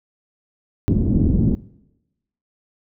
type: low-pass noise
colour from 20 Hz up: white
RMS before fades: -17 dBFS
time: 0.88-1.55 s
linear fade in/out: 0 ms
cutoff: 260 Hz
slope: 24 dB/octave
effects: noise-tail reverb RT60 0.9 s tail -20 dB re dry